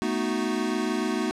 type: chord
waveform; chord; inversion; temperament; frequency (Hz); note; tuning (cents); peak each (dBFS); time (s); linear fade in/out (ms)
square; B dominant seventh; third; equal; 220 / 246.9 / 311.1 / 370; A3 / B3 / D#4 / F#4; 0 / 0 / 0 / 0; -31; 0.02-1.31; 0
effects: low-pass 8000 Hz 12 dB/octave